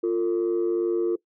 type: tone pair together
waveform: sine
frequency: 349.2 / 451.7 Hz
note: F4 / A4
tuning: 0 / +45 cents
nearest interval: major third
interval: 445 cents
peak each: -21 / -24 dBFS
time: 0.03-1.16 s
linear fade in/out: 10 ms
effects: noise-tail reverb RT60 0.1 s tail -20 dB re dry + tanh soft clip ceiling -17 dBFS